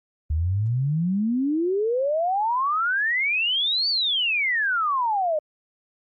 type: exponential two-way sweep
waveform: sine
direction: up then down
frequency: 73.42 to 4638 to 594 Hz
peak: -20 dBFS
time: 0.3-5.39 s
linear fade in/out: 5 ms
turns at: 3.89 s
effects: Opus 48 kbps

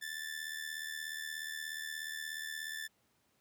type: tone with amplitude modulation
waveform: sawtooth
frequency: 1760 Hz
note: A6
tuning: in tune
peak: -33 dBFS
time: 0.01-2.88 s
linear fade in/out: 20 ms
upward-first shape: sine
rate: 76.8 Hz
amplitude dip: 70%
effects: pink hiss -74 dBFS RMS until 3.4 s + high-pass 100 Hz 12 dB/octave

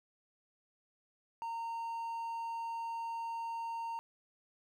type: tone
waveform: triangle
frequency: 920 Hz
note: A#5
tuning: 23 cents flat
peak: -35 dBFS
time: 1.42-3.99 s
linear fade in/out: 0 ms
effects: none

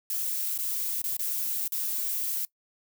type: noise with dropouts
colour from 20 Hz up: violet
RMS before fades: -30 dBFS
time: 0.1-2.45 s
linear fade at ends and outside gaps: 1 ms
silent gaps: 0.578-0.588 / 1.018-1.04 / 1.168-1.193 / 1.678-1.721 s
effects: noise-tail reverb RT60 0.1 s tail -22 dB re dry

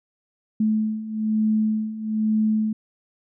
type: beating tone pair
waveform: sine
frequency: 215.9 / 217 Hz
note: A3 / A3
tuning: -33 / -24 cents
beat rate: 1.1 Hz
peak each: -25 / -21 dBFS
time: 0.6-2.73 s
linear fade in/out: 5 ms
effects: none

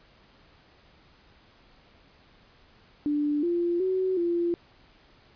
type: tone with pitch steps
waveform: sine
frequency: 294.2 / 345.6 / 374.5 / 343.9 Hz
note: D4 / F4 / F#4 / F4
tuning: +3 / -18 / +21 / -27 cents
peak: -23 dBFS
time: 3.06-4.54 s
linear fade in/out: 0 ms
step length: 370 ms
effects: pink hiss -58 dBFS RMS until 5.35 s + resampled to 11025 Hz

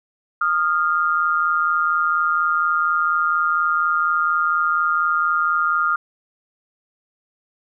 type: tone pair together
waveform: sine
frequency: 1232.7 / 1396.9 Hz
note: D#6 / F6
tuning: -17 / 0 cents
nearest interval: major second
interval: 217 cents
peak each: -19 dBFS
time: 0.41-5.96 s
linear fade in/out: 5 ms
effects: none

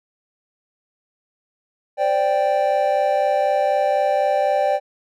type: chord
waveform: triangle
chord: C suspended second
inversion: none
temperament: equal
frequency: 523.3 / 587.3 / 784 Hz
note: C5 / D5 / G5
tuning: 0 / 0 / 0 cents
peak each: -22 / -17 / -18 dBFS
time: 1.97-4.8 s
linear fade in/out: 50 ms
effects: none

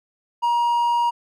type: tone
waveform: triangle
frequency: 949 Hz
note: A#5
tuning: 31 cents sharp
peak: -15 dBFS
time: 0.42-1.11 s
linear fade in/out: 20 ms
effects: none

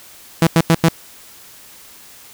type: tone bursts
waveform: sawtooth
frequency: 164.81 Hz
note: E3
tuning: in tune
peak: -5 dBFS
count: 4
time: 0.42-0.886 s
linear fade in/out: 2 ms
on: 49 ms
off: 90 ms
effects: white hiss -42 dBFS RMS until 2.33 s

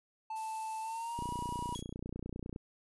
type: tone with pitch glide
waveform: triangle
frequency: 880 to 965.2 Hz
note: A5 to B5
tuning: 0 to -40 cents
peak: -35 dBFS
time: 0.3-1.75 s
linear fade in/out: 5 ms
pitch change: +160 cents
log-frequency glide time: 0.81-1.27 s
type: noise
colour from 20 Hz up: violet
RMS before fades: -46 dBFS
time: 0.35-1.82 s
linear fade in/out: 20 ms
type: click train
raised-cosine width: 3 ms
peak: -28 dBFS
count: 42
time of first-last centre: 1.19-2.561 s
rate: 29.9 Hz
type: tone with exponential decay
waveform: sawtooth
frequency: 3322 Hz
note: G#7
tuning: in tune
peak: -36 dBFS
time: 1.75-1.94 s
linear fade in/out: 0 ms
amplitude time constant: 40 ms
effects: resampled to 24000 Hz

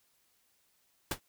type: noise with exponential decay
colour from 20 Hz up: pink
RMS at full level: -27 dBFS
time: 1.11-1.2 s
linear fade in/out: 5 ms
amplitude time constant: 18 ms
effects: white hiss -72 dBFS RMS until 1.28 s

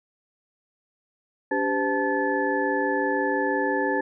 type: tone cluster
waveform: sine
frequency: 287.6 / 393.5 / 510 / 877 / 1730 Hz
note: D4 / G4 / C5 / A5 / A6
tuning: -36 / +7 / -44 / -6 / -30 cents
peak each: -28 dBFS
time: 1.51-4.01 s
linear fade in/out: 5 ms
effects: none

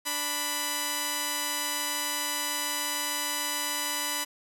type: tone pair together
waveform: 5% pulse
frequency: 293.7 / 987.9 Hz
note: D4 / B5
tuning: 0 / 0 cents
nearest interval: octave + major sixth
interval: 2100 cents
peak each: -24 / -17 dBFS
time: 0.05-4.25 s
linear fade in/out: 20 ms
effects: none

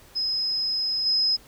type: tone with level steps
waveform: sine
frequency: 5090 Hz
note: D#8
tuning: 39 cents sharp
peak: -23 / -19 dBFS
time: 0.15-1.37 s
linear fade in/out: 20 ms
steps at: 1.05 s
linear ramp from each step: 20 ms
effects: pink hiss -52 dBFS RMS until 1.47 s

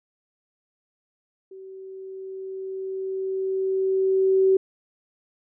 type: tone with level ramp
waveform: sine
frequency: 381.8 Hz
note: G4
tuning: 46 cents flat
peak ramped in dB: -39 to -14 dBFS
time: 1.51-4.57 s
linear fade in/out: 5 ms
effects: none

